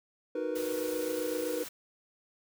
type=chord; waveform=triangle; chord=B major seventh; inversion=first; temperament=equal; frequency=311.1 / 370 / 466.2 / 493.9 Hz; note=D#4 / F#4 / A#4 / B4; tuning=0 / 0 / 0 / 0 cents; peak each=-35 / -38 / -35 / -32 dBFS; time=0.35-1.64 s; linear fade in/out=5 ms
type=noise; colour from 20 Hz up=white; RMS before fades=-43 dBFS; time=0.55-1.69 s; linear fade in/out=10 ms
effects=none